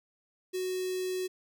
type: tone with notch filter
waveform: square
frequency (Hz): 370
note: F#4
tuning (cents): 0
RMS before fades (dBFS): -33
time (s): 0.53-1.28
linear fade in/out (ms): 20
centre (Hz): 1200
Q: 0.55
effects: none

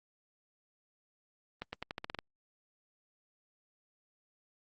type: accelerating click train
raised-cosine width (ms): 0.3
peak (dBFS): -22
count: 9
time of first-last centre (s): 1.62-2.188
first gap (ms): 110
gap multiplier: 0.87
effects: Opus 32 kbps

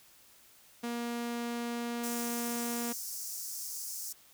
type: tone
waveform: sawtooth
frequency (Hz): 236.9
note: A#3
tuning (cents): +28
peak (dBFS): -30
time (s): 0.83-2.93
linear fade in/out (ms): 10
type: high-pass noise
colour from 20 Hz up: pink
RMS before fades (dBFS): -40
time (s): 2.03-4.13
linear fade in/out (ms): 10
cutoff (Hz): 5200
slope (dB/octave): 48
effects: white hiss -60 dBFS RMS until 4.33 s

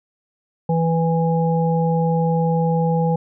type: harmonic tone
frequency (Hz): 164.81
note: E3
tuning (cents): 0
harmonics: 1 / 3 / 5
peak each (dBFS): -17 / -22 / -24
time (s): 0.69-3.16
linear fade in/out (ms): 5
effects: none

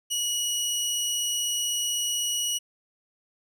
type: tone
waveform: 20% pulse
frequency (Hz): 2916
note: F#7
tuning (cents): -26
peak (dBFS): -20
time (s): 0.1-2.59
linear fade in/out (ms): 20
effects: none

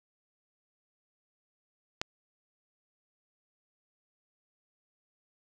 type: click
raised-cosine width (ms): 0.2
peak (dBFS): -13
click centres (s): 2.015
effects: none

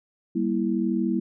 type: chord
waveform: sine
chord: E diminished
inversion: first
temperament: equal with one note detuned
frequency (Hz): 196 / 236.5 / 329.6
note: G3 / Bb3 / E4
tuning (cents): 0 / +25 / 0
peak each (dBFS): -26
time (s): 0.35-1.2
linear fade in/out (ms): 10
effects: none

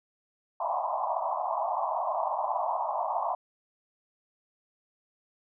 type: band-pass noise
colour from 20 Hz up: pink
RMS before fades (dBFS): -30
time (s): 0.6-3.35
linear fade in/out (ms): 5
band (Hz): 620 to 1100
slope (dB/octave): 96
effects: none

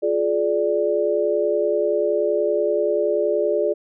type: chord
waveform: sine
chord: D diminished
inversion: first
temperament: just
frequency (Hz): 352.4 / 422.9 / 587.3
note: F4 / Ab4 / D5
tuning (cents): +16 / +31 / 0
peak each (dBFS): -24 / -21 / -21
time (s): 0.02-3.74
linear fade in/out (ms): 20
effects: none

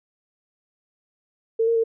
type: tone with pitch steps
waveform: sine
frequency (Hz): 451.2 / 461.4 / 453.2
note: A4 / A#4 / A#4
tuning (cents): +44 / -18 / -49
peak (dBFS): -17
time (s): 1.59-1.839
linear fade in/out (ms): 10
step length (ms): 83
effects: none

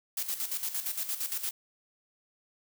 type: noise with tremolo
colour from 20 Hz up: blue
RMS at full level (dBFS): -32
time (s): 0.17-1.51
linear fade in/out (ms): 5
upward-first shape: square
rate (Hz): 8.7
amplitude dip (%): 65
effects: none

